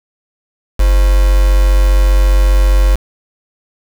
sine tone with quantisation, 47.48 Hz, F#1, 45 cents sharp, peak -6 dBFS, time 0.79-2.96 s, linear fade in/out 10 ms, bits 3, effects none

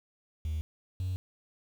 triangle tone pair in turn, 77.78 / 92.5 Hz, D#2 / F#2, 0 / 0 cents, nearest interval minor third, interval 300 cents, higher second, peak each -27 dBFS, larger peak neither, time 0.45-0.61 / 1-1.16 s, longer neither, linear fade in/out 0 ms, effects tanh soft clip ceiling -26 dBFS + 9-bit

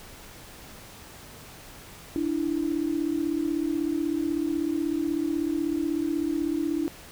sine tone pair together, 293.7 / 329.9 Hz, D4 / E4, 0 / +1 cents, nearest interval major second, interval 201 cents, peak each -27 / -27 dBFS, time 2.16-6.88 s, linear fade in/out 0 ms, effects pink hiss -46 dBFS RMS until 7.11 s

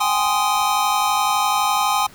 square chord, Ab major seventh, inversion third, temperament just, 778.7 / 830.6 / 1038.3 / 1245.9 Hz, G5 / Ab5 / C6 / Eb6, -12 / 0 / -14 / +2 cents, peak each -25 / -22 / -23 / -23 dBFS, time 0-2.07 s, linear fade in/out 10 ms, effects pink hiss -46 dBFS RMS until 2.14 s

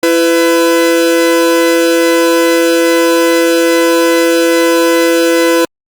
45% pulse tone pair together, 335 / 501.9 Hz, E4 / B4, +28 / +28 cents, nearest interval perfect fifth, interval 700 cents, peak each -10 dBFS, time 0.03-5.65 s, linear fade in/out 2 ms, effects Opus 48 kbps

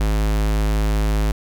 square tone, 52.7 Hz, G#1, 26 cents sharp, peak -17 dBFS, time 0-1.32 s, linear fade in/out 5 ms, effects none

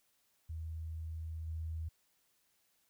sine tone with level steps, 80.4 Hz, E2, 43 cents flat, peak -39 / -37 dBFS, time 0.49-1.89 s, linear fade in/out 10 ms, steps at 1.47 s, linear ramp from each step 10 ms, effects white hiss -75 dBFS RMS until 2.89 s

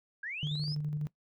sine linear sweep, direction up, 1560 to 5274 Hz, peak -36 dBFS, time 0.23-0.75 s, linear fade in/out 5 ms
sine tone with tremolo, 149.5 Hz, D3, 31 cents sharp, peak -29 dBFS, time 0.43-1.07 s, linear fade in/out 0 ms, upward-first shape square, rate 12 Hz, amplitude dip 35%
effects noise-tail reverb RT60 0.1 s tail -20 dB re dry + tanh soft clip ceiling -25 dBFS

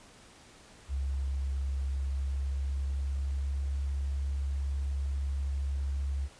sine tone with pitch glide, 68 to 69.15 Hz, C#2 to C#2, -33 to -4 cents, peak -29 dBFS, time 0.88-6.29 s, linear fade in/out 50 ms, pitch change +29 cents, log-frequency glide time 2.02-3.61 s, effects pink hiss -55 dBFS RMS until 6.39 s + resampled to 22050 Hz

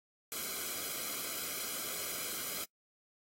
white noise with comb filter, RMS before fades -39 dBFS, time 0.32-2.64 s, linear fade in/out 0 ms, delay 1.1 ms, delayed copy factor -0.75, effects noise-tail reverb RT60 0.1 s tail -22 dB re dry + AAC 48 kbps

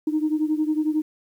sine beating tone pair, 305.1 / 316.1 Hz, D#4 / D#4, -34 / +27 cents, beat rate 11 Hz, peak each -21 / -24 dBFS, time 0.07-1.02 s, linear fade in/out 5 ms, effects tanh soft clip ceiling -13 dBFS + 9-bit

